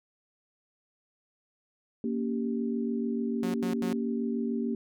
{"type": "chord", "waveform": "sine", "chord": "G diminished", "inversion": "first", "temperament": "equal with one note detuned", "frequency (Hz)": [233.1, 279.9, 392], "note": ["Bb3", "Db4", "G4"], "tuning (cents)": [0, 17, 0], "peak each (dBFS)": [-29, -35, -35], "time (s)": [2.04, 4.75], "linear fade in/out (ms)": 2}
{"type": "tone bursts", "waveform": "sawtooth", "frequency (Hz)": 181.5, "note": "F#3", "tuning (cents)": -33, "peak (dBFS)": -29, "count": 3, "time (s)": [3.43, 3.93], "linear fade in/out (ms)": 2, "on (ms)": 110, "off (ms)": 85}
{"effects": []}